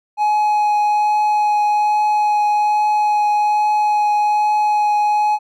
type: tone with vibrato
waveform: triangle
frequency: 840 Hz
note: G#5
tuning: 19 cents sharp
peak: -11 dBFS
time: 0.17-5.39 s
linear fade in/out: 50 ms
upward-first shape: triangle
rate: 1.2 Hz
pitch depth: 10 cents each way
effects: none